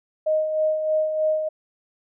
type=tone with tremolo; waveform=sine; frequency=622.3 Hz; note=D#5; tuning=in tune; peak=-17 dBFS; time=0.26-1.49 s; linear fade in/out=10 ms; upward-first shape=sine; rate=3.2 Hz; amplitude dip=50%; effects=none